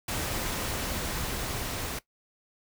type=noise with level ramp; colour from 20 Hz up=pink; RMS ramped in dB=-31 to -34 dBFS; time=0.08-1.99 s; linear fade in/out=5 ms; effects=noise-tail reverb RT60 0.1 s tail -17 dB re dry